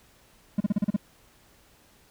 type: tone bursts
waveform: triangle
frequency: 204.5 Hz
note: G#3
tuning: 26 cents flat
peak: -18 dBFS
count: 7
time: 0.58-0.964 s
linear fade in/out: 5 ms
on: 24 ms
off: 36 ms
effects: pink hiss -59 dBFS RMS until 2.1 s